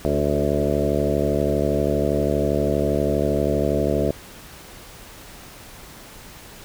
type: harmonic tone with a mistuned harmonic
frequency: 72.5 Hz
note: D2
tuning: 22 cents flat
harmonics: 1 / 2 / 3 / 4 / 5 / 6 / 7 / 8 / 9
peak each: -27 / -27 / -27 / -27 / -27 / -27 / -27 / -27 / -27 dBFS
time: 0.05-4.11 s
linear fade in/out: 0 ms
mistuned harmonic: 5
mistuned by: +21 cents
effects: pink hiss -42 dBFS RMS until 6.64 s